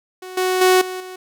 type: tone with level steps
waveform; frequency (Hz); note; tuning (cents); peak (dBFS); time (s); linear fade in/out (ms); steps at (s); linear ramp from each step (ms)
sawtooth; 370; F#4; 0; -28 / -13 / -7 / -22 / -28; 0.22-1.16; 5; 0.37 / 0.61 / 0.81 / 1; 5
effects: none